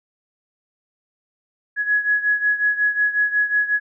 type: beating tone pair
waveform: sine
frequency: 1678 / 1683.5 Hz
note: G#6 / G#6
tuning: +17 / +23 cents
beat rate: 5.5 Hz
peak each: -18 / -22 dBFS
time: 1.76-3.8 s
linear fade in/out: 50 ms
effects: none